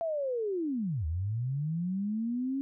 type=linear two-way sweep; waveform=sine; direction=down then up; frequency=680 to 74.6 to 276.7 Hz; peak=-29 dBFS; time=0.01-2.61 s; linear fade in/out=0 ms; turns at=1.06 s; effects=none